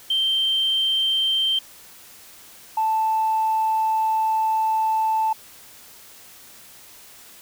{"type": "tone pair in turn", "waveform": "sine", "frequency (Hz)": [3136, 880], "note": ["G7", "A5"], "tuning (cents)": [0, 0], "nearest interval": "octave + minor seventh", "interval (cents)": 2200, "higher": "first", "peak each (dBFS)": -17, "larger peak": "neither", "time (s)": [[0.1, 1.59], [2.77, 5.33]], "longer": "second", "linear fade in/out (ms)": 5, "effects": ["tanh soft clip ceiling -14 dBFS", "white hiss -46 dBFS RMS until 7.41 s"]}